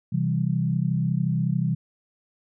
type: chord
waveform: sine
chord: C major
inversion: none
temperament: equal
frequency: 130.81 / 164.81 / 196 Hz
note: C3 / E3 / G3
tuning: 0 / 0 / 0 cents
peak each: -25 / -24 / -28 dBFS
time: 0.12-1.75 s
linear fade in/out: 10 ms
effects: none